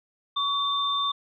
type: tone pair together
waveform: sine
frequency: 1129 / 3582 Hz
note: C#6 / A7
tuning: +31 / +30 cents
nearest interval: octave + minor sixth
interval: 1999 cents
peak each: -26 dBFS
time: 0.36-1.12 s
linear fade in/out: 10 ms
effects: none

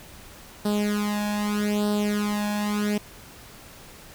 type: tone with flanger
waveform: sawtooth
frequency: 207.8 Hz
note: G#3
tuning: 1 cent sharp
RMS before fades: -25 dBFS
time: 0.65-2.98 s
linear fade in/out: 5 ms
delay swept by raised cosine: 0.22 to 1.19 ms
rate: 0.81 Hz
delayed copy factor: +0.85
effects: pink hiss -46 dBFS RMS until 4.14 s

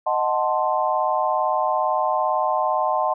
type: chord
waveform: sine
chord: D# diminished seventh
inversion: none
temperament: equal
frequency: 622.3 / 740 / 880 / 1046.5 Hz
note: D#5 / F#5 / A5 / C6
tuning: 0 / 0 / 0 / 0 cents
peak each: -24 dBFS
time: 0.06-3.14 s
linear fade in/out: 10 ms
effects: none

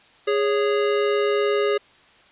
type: tone pair together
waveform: square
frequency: 412.3 / 555 Hz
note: G#4 / C#5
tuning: -13 / +2 cents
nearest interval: perfect fourth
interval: 515 cents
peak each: -20 / -26 dBFS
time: 0.27-1.78 s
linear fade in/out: 10 ms
effects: white hiss -53 dBFS RMS until 2.31 s + resampled to 8000 Hz

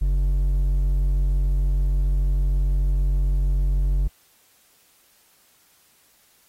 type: tone with hard clipping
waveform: sine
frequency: 46.7 Hz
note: F#1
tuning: 17 cents sharp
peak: -19 dBFS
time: 0.01-4.08 s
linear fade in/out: 10 ms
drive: 5 dB
effects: white hiss -59 dBFS RMS until 6.48 s + AAC 48 kbps

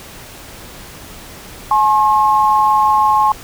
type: tone pair together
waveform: sine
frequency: 850.1 / 1076 Hz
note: G#5 / C6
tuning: +40 / +48 cents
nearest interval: major third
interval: 408 cents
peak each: -12 dBFS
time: 1.71-3.32 s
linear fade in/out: 2 ms
effects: pink hiss -35 dBFS RMS until 3.43 s

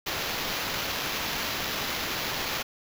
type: noise with sample-and-hold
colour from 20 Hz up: blue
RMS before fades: -31 dBFS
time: 0.06-2.63 s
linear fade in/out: 10 ms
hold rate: 8820 Hz
effects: none

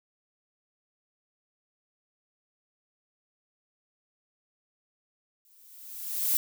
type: noise with exponential growth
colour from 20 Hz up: violet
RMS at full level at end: -23 dBFS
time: 5.45-6.37 s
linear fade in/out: 1 ms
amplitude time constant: 200 ms
effects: none

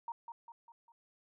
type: tone with echo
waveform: sine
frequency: 932.3 Hz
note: A#5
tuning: in tune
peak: -37 dBFS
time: 0.08-0.12 s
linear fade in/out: 2 ms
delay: 200 ms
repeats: 4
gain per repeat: -6 dB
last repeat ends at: 0.92 s
effects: none

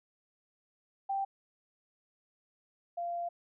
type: tone pair in turn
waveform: sine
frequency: 784 / 691.2 Hz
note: G5 / F5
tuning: 0 / -18 cents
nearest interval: major second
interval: 218 cents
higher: first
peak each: -30 / -33 dBFS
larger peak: first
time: 1.09-1.25 / 2.97-3.29 s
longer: second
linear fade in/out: 10 ms
effects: none

